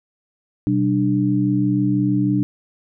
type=tone cluster; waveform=sine; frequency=126.8 / 193 / 296.7 Hz; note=B2 / G3 / D4; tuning=+46 / -27 / +18 cents; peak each=-21 / -21 / -18 dBFS; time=0.67-2.43 s; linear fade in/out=0 ms; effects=none